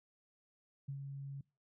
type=tone with ADSR envelope; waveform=sine; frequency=138.59 Hz; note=C#3; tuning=in tune; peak=-38 dBFS; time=0.88-1.41 s; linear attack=10 ms; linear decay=90 ms; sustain=-4 dB; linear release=3 ms; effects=noise-tail reverb RT60 0.3 s tail -24 dB re dry